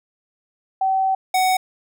sine / square tone pair in turn, 766 / 746.3 Hz, G5 / F#5, -40 / +15 cents, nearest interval unison, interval 45 cents, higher first, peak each -16 dBFS, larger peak neither, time 0.81-1.15 / 1.34-1.57 s, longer first, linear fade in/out 5 ms, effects none

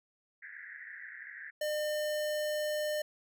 pink band-pass noise, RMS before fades -47 dBFS, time 0.42-1.51 s, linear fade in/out 10 ms, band 1600 to 2000 Hz, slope 96 dB/octave
square tone, 604 Hz, D5, 48 cents sharp, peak -32 dBFS, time 1.61-3.02 s, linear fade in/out 5 ms
effects none

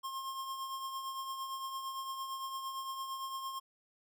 square tone with tremolo, 1069 Hz, C6, 37 cents sharp, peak -37 dBFS, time 0.03-3.6 s, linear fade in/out 20 ms, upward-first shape triangle, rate 8.8 Hz, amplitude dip 50%, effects none

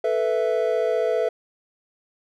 triangle chord, A suspended second, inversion none, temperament just, 440 / 495 / 660 Hz, A4 / B4 / E5, 0 / +4 / +2 cents, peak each -22 dBFS, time 0.04-1.29 s, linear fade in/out 5 ms, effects none

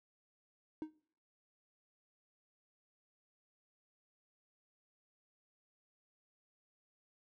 triangle tone with exponential decay, 311.1 Hz, D#4, in tune, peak -33 dBFS, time 0.82-0.94 s, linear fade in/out 1 ms, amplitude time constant 24 ms, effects noise-tail reverb RT60 0.6 s tail -24 dB re dry

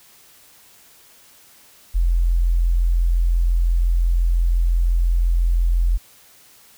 sine tone, 42.88 Hz, F1, 31 cents flat, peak -14 dBFS, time 1.94-5.98 s, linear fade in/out 20 ms, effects white hiss -50 dBFS RMS until 6.77 s

